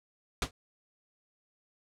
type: noise with exponential decay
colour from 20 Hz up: pink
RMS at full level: -24 dBFS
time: 0.42-0.51 s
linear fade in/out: 2 ms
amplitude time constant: 19 ms
effects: low-pass 8000 Hz 12 dB/octave